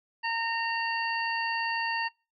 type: harmonic tone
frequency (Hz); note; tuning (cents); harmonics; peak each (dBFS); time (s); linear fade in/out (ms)
918; A#5; -27; 1 / 2 / 3 / 5; -31 / -32 / -34 / -38; 0.23-2.09; 20
effects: noise-tail reverb RT60 0.3 s tail -24 dB re dry